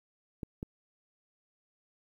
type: clicks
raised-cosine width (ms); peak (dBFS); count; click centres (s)
3; -24; 2; 0.432 / 0.629
effects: 10-bit